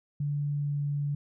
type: tone with pitch glide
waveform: sine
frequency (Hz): 145 to 144.16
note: D3 to D3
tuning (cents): -22 to -32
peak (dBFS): -27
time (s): 0.2-1.15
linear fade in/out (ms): 5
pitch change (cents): -10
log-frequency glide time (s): 0.52-0.8
effects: none